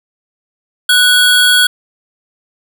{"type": "tone pair together", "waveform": "square", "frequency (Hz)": [1480, 3322], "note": ["F#6", "G#7"], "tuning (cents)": [0, 0], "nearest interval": "octave + major second", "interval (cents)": 1400, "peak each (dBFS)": -10, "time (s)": [0.89, 1.67], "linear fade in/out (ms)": 5, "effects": []}